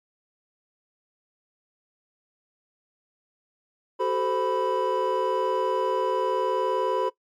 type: tone cluster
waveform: triangle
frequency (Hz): 378.6 / 438.4 / 519 / 991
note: F#4 / A4 / C5 / B5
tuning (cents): +40 / -6 / -14 / +6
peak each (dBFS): -26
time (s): 3.99-7.1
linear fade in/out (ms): 20
effects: noise-tail reverb RT60 0.1 s tail -18 dB re dry + MP3 96 kbps